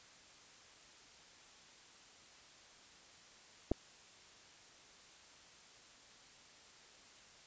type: clicks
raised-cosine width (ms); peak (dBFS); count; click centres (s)
2; -24 / -18; 2; 3.714 / 3.717
effects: white hiss -60 dBFS RMS until 7.46 s + resampled to 16000 Hz